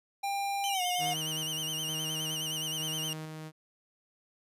square tone with pitch glide, 797 to 718.3 Hz, G5 to F5, +28 to +48 cents, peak -31 dBFS, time 0.23-1.14 s, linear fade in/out 10 ms, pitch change -180 cents, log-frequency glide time 0.72-0.82 s
sawtooth tone with vibrato, 2960 Hz, F#7, in tune, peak -30 dBFS, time 0.64-3.13 s, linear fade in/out 0 ms, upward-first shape sine, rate 9.6 Hz, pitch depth 93 cents each way
sawtooth tone with tremolo, 156.6 Hz, D#3, 11 cents sharp, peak -34 dBFS, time 0.98-3.52 s, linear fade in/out 50 ms, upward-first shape square, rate 1.1 Hz, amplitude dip 25%
effects resampled to 32000 Hz

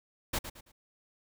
pink noise with echo, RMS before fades -31 dBFS, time 0.33-0.39 s, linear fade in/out 10 ms, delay 110 ms, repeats 3, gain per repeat -10 dB, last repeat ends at 0.72 s, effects none

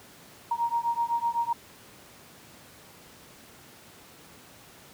sine beating tone pair, 933 / 940.9 Hz, A#5 / A#5, +1 / +16 cents, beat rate 7.9 Hz, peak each -28 dBFS, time 0.51-1.53 s, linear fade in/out 5 ms, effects pink hiss -51 dBFS RMS until 4.93 s + high-pass 100 Hz 12 dB/octave

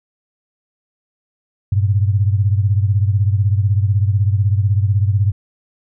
sine beating tone pair, 98 / 114 Hz, G2 / A#2, 0 / -38 cents, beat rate 16 Hz, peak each -13 / -18 dBFS, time 1.72-5.32 s, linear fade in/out 5 ms, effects none

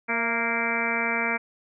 harmonic tone with a mistuned harmonic, 232.4 Hz, A#3, 5 cents flat, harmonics 1 / 2 / 3 / 4 / 5 / 6 / 7 / 8 / 9 / 10, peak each -33 / -34 / -34 / -33 / -37 / -32 / -33 / -36 / -31 / -28 dBFS, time 0.08-1.38 s, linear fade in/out 20 ms, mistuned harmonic 3, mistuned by -41 cents, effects none

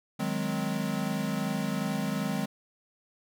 square chord, Ab dominant seventh, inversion second, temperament equal with one note detuned, 155.56 / 185 / 207.7 / 258.5 Hz, Eb3 / Gb3 / Ab3 / C4, 0 / 0 / 0 / -21 cents, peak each -36 / -35 / -33 / -36 dBFS, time 0.19-2.46 s, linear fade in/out 10 ms, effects none

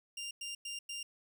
20% pulse tone bursts, 2794 Hz, F7, in tune, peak -35 dBFS, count 4, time 0.17-1.03 s, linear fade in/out 5 ms, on 140 ms, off 100 ms, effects none

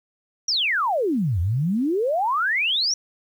sine exponential two-way sweep, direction down then up, 5880 to 81.5 to 5880 Hz, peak -19 dBFS, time 0.48-2.94 s, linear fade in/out 5 ms, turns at 1.4 s, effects 9-bit

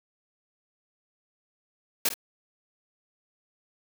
white noise with echo, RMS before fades -24 dBFS, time 2.05-2.09 s, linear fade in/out 5 ms, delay 51 ms, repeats 1, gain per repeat -11 dB, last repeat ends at 2.141 s, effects none

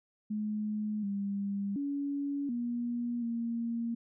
sine tone with pitch steps, 212.1 / 199.8 / 282.7 / 239.2 / 232.6 Hz, G#3 / G3 / C#4 / A#3 / A#3, +37 / +33 / +34 / +45 / -4 cents, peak -31 dBFS, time 0.3-3.95 s, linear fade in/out 10 ms, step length 730 ms, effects none

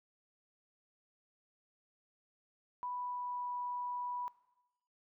sine tone with pitch glide, 987.8 to 981.5 Hz, B5 to B5, 0 to -11 cents, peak -37 dBFS, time 2.83-4.28 s, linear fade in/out 0 ms, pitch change -11 cents, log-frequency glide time 2.94-3.51 s, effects noise-tail reverb RT60 1.0 s tail -18 dB re dry

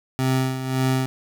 25% pulse tone with tremolo, 130.81 Hz, C3, in tune, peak -14 dBFS, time 0.19-1.06 s, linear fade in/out 0 ms, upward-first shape sine, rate 1.8 Hz, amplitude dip 65%, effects none

